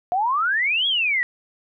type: exponential two-way sweep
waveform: sine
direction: up then down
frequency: 696 to 3378 to 1891 Hz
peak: -18 dBFS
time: 0.12-1.23 s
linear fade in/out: 0 ms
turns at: 0.87 s
effects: none